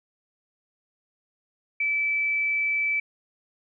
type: tone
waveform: sine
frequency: 2312 Hz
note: D7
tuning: 28 cents flat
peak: -22 dBFS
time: 1.8-3 s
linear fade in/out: 5 ms
effects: none